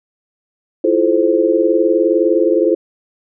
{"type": "chord", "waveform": "sine", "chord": "F major seventh", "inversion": "third", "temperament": "equal with one note detuned", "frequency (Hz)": [329.6, 349.2, 431.2, 523.3], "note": ["E4", "F4", "A4", "C5"], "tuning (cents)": [0, 0, -35, 0], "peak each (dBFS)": -16, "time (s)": [0.84, 2.75], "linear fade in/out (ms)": 5, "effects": []}